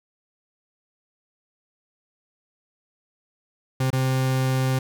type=tone with dropouts; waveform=40% pulse; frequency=130.81 Hz; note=C3; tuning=in tune; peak=-19 dBFS; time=3.8-4.79 s; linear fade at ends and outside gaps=5 ms; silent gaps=3.904-3.929 s; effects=none